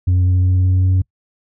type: tone with pitch steps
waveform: sine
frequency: 90.8 / 91.33 / 91.86 / 92.39 / 92.92 Hz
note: F#2 / F#2 / F#2 / F#2 / F#2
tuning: -32 / -22 / -12 / -2 / +8 cents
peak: -8 dBFS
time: 0.07-1.02 s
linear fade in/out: 10 ms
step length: 190 ms
effects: noise-tail reverb RT60 0.1 s tail -26 dB re dry + tanh soft clip ceiling -10 dBFS